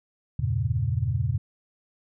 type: chord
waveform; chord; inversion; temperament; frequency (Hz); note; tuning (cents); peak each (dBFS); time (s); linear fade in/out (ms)
sine; E diminished seventh; none; equal; 82.41 / 98 / 116.54 / 138.59; E2 / G2 / Bb2 / Db3; 0 / 0 / 0 / 0; -30 / -29 / -26 / -29; 0.39-1.38; 5
effects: none